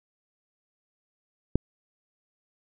click, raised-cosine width 3 ms, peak -8 dBFS, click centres 1.556 s, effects none

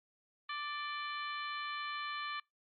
harmonic tone with a mistuned harmonic, 587.3 Hz, D5, in tune, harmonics 2 / 3 / 4 / 5 / 6 / 7, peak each -40 / -44 / -46 / -48 / -50 / -51 dBFS, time 0.49-2.4 s, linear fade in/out 5 ms, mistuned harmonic 5, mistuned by +36 cents, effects noise-tail reverb RT60 0.2 s tail -26 dB re dry + MP3 32 kbps

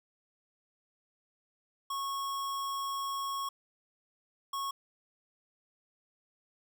square tone bursts at uneven times, 1100 Hz, C#6, 14 cents flat, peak -34 dBFS, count 2, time 1.9-3.49 / 4.53-4.71 s, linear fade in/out 5 ms, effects none

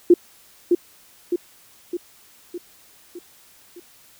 sine tone with echo, 350 Hz, F4, 4 cents sharp, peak -7 dBFS, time 0.1-0.14 s, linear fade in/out 5 ms, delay 610 ms, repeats 6, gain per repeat -5 dB, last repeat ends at 3.8 s, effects white hiss -52 dBFS RMS until 4.19 s

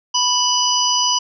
harmonic tone, 987.8 Hz, B5, in tune, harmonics 1 / 3 / 5 / 6, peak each -20 / -20 / -20 / -20 dBFS, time 0.14-1.19 s, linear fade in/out 10 ms, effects none

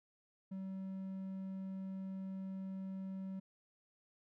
triangle tone, 191 Hz, G3, 45 cents flat, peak -39 dBFS, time 0.51-3.4 s, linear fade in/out 10 ms, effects none

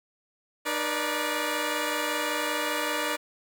10% pulse tone cluster, 303.1 / 481.2 / 581 Hz, D#4 / B4 / D5, -45 / -45 / -19 cents, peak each -23 dBFS, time 0.65-3.17 s, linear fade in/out 20 ms, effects none

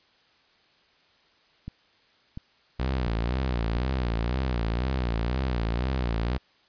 click train, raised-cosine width 5 ms, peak -23 dBFS, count 4, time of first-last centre 1.68-3.763 s, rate 1.44 Hz
sawtooth tone with vibrato, 60.7 Hz, B1, 29 cents flat, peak -21 dBFS, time 2.79-6.38 s, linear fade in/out 10 ms, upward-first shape sine, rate 2 Hz, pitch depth 150 cents each way
effects white hiss -62 dBFS RMS until 6.68 s + resampled to 11025 Hz

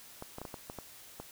clicks, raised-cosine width 1 ms, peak -27 dBFS, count 8, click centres 0.224 / 0.384 / 0.416 / 0.452 / 0.542 / 0.699 / 0.787 / 1.2 s, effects white hiss -53 dBFS RMS until 1.31 s

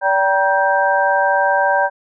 sine tone cluster, 577 / 777 / 952 / 1572 Hz, D5 / G5 / A#5 / G6, -31 / -16 / +36 / +4 cents, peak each -18 dBFS, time 0.01-1.9 s, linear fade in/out 50 ms, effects none

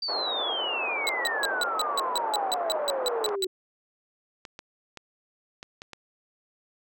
sine exponential sweep, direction down, 4699 to 367.4 Hz, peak -28 dBFS, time 0.02-3.47 s, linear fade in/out 5 ms
pink band-pass noise, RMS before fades -33 dBFS, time 0.08-3.36 s, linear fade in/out 10 ms, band 460 to 1200 Hz, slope 24 dB/octave
35% pulse tone bursts, 3951 Hz, B7, in tune, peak -22 dBFS, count 14, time 1.07-3.444 s, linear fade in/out 0 ms, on 21 ms, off 160 ms
clicks, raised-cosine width 0.2 ms, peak -23 dBFS, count 7, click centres 3.29 / 4.452 / 4.591 / 4.973 / 5.629 / 5.819 / 5.933 s
effects none

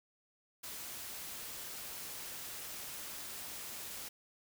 white noise, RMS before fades -45 dBFS, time 0.63-4.09 s, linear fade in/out 10 ms, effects none

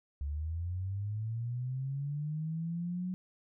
sine linear sweep, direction up, 69.3 to 185 Hz, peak -33 dBFS, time 0.21-3.14 s, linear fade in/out 0 ms, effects none

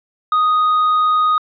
triangle tone, 1244.5 Hz, D#6, in tune, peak -10 dBFS, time 0.32-1.38 s, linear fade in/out 2 ms, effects resampled to 11025 Hz

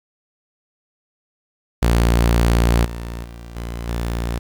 sawtooth tone with level steps, 58.1 Hz, A#1, 5 cents flat, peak -9 / -23 / -30 / -22 / -17 dBFS, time 1.82-4.39 s, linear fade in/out 10 ms, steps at 2.84 / 3.23 / 3.55 / 3.87 s, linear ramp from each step 20 ms, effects 8-bit

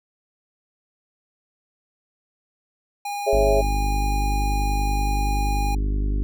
square tone, 815 Hz, G#5, 33 cents flat, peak -27 dBFS, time 3.05-5.75 s, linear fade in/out 5 ms
sine chord, C# minor, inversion second, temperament equal, 415.3 / 554.4 / 659.3 Hz, G#4 / C#5 / E5, 0 / 0 / 0 cents, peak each -21 dBFS, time 3.26-3.62 s, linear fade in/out 20 ms
harmonic tone, 50.5 Hz, G#1, 48 cents flat, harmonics 1 / 2 / 3 / 4 / 5 / 6 / 7 / 8, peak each -20 / -34 / -38 / -40 / -35 / -36 / -45 / -42 dBFS, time 3.33-6.23 s, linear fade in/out 0 ms
effects none

